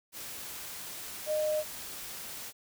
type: tone in noise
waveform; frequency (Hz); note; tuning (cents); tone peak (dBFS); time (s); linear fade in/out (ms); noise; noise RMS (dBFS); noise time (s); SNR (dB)
sine; 613; D#5; -26; -27; 1.26-1.64; 50; white; -42; 0.12-2.53; +12
effects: none